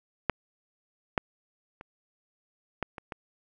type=clicks; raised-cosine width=0.5 ms; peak=-8 / -9 / -28 / -14 / -24 / -21 dBFS; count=6; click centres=0.297 / 1.178 / 1.811 / 2.827 / 2.982 / 3.122 s; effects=none